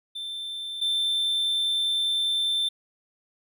triangle tone pair in turn, 3555 / 3555 Hz, A7 / A7, +17 / +17 cents, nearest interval unison, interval 0 cents, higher neither, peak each -30 / -21 dBFS, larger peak second, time 0.15-0.81 / 0.81-2.69 s, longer second, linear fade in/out 10 ms, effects none

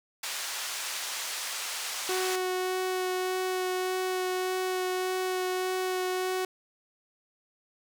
white band-pass noise, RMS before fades -35 dBFS, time 0.23-2.36 s, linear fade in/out 5 ms, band 770 to 7600 Hz, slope 12 dB/octave
sawtooth tone with vibrato, 370 Hz, F#4, in tune, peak -24 dBFS, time 2.09-6.45 s, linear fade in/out 2 ms, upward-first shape sine, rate 1.7 Hz, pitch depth 9 cents each way
effects none

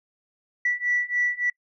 sine beating tone pair, 1956 / 1959.5 Hz, B6 / B6, -17 / -14 cents, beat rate 3.5 Hz, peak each -25 / -24 dBFS, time 0.65-1.5 s, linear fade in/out 5 ms, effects noise-tail reverb RT60 0.1 s tail -26 dB re dry + tanh soft clip ceiling -14 dBFS

